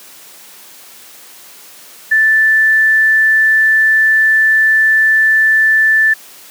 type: tone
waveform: sine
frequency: 1760 Hz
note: A6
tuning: in tune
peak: -7 dBFS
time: 2.11-6.14 s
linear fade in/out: 10 ms
effects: white hiss -38 dBFS RMS until 6.5 s + high-pass 200 Hz 12 dB/octave